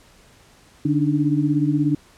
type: tone cluster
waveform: sine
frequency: 147.2 / 286.8 / 303.4 Hz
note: D3 / D4 / D#4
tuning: +4 / -41 / -44 cents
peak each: -21 dBFS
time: 0.85-1.95 s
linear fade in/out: 5 ms
effects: pink hiss -52 dBFS RMS until 2.17 s + low-pass 10000 Hz 12 dB/octave